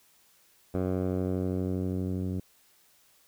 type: tone with low-pass filter sweep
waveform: 10% pulse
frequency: 92.5 Hz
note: F#2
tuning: in tune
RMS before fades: -30 dBFS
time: 0.74-2.4 s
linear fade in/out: 5 ms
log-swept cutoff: 790 to 230 Hz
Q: 0.76
effects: white hiss -63 dBFS RMS until 3.27 s